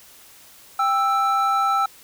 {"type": "tone pair together", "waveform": "triangle", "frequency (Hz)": [791.2, 1321], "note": ["G5", "E6"], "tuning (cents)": [16, 3], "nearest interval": "major sixth", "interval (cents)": 887, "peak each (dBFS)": [-20, -17], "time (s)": [0.79, 1.86], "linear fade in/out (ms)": 5, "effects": ["white hiss -48 dBFS RMS until 2.03 s"]}